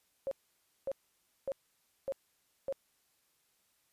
sine tone bursts, 544 Hz, C#5, 33 cents flat, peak -32 dBFS, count 5, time 0.27-2.725 s, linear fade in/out 0 ms, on 43 ms, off 560 ms, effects white hiss -74 dBFS RMS until 3.92 s + resampled to 32000 Hz

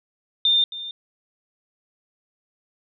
sine tone with echo, 3609 Hz, A7, 43 cents sharp, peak -15 dBFS, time 0.45-0.64 s, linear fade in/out 2 ms, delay 270 ms, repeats 1, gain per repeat -15 dB, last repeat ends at 0.91 s, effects none

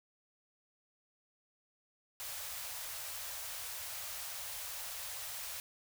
white band-stop noise, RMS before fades -43 dBFS, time 2.2-5.6 s, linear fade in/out 0 ms, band 120 to 510 Hz, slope 48 dB/octave, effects none

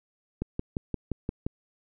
click train, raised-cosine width 3 ms, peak -16 dBFS, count 7, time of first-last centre 0.42-1.465 s, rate 5.74 Hz, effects none

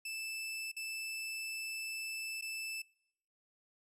sawtooth tone with dropouts, 2637 Hz, E7, in tune, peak -36 dBFS, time 0.05-2.82 s, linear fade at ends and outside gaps 5 ms, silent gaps 0.717-0.765 / 2.412-2.422 s, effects noise-tail reverb RT60 0.8 s tail -25 dB re dry + resampled to 32000 Hz

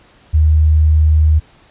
sine tone, 77.4 Hz, D#2, 9 cents flat, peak -7 dBFS, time 0.33-1.4 s, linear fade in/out 20 ms, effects pink hiss -48 dBFS RMS until 1.7 s + resampled to 8000 Hz

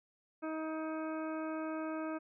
harmonic tone, 315.7 Hz, D#4, 25 cents sharp, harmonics 1 / 2 / 3 / 4 / 5 / 7 / 8, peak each -38 / -42 / -49 / -46 / -50 / -57 / -57 dBFS, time 0.42-2.19 s, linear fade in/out 20 ms, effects none

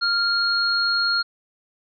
sine tone pair together, 1396.9 / 4284 Hz, F6 / C8, 0 / +40 cents, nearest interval octave + perfect fifth, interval 1940 cents, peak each -21 / -21 dBFS, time 0.01-1.23 s, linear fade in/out 20 ms, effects none

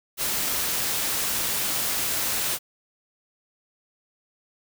white noise, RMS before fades -26 dBFS, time 0.17-2.59 s, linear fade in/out 50 ms, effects none

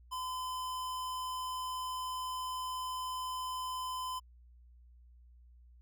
square tone, 1019 Hz, C6, 46 cents flat, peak -37 dBFS, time 0.11-4.2 s, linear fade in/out 20 ms, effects added 60 Hz sine -56 dBFS peak until 5.81 s

